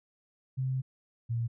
sine tone pair in turn, 130.81 / 116.54 Hz, C3 / A#2, 0 / 0 cents, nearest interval major second, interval 200 cents, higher first, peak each -28 dBFS, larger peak neither, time 0.57-0.82 / 1.29-1.48 s, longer first, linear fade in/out 20 ms, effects none

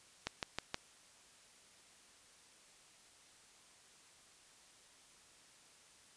click train, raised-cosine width 0.2 ms, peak -19 dBFS, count 4, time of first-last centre 0.27-0.744 s, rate 6.33 Hz, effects white hiss -63 dBFS RMS until 6.16 s + resampled to 22050 Hz

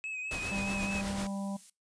triangle tone with vibrato, 2551 Hz, D#7, 43 cents sharp, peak -34 dBFS, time 0.04-1.01 s, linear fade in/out 0 ms, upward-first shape triangle, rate 4.8 Hz, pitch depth 46 cents each way
pink noise with tremolo, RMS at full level -37 dBFS, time 0.31-1.27 s, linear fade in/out 2 ms, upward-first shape triangle, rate 8.1 Hz, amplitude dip 45%
harmonic tone, 197.4 Hz, G3, 12 cents sharp, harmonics 1 / 3 / 4 / 5, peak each -34 / -44 / -46 / -48 dBFS, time 0.51-1.57 s, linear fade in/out 10 ms
violet noise, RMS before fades -47 dBFS, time 0.73-1.7 s, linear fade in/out 5 ms
effects noise-tail reverb RT60 0.2 s tail -21 dB re dry + resampled to 22050 Hz

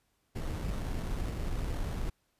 brown noise with sample-and-hold, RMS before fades -34 dBFS, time 0.35-2.1 s, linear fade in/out 10 ms, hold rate 2450 Hz, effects pink hiss -75 dBFS RMS until 2.39 s + resampled to 32000 Hz

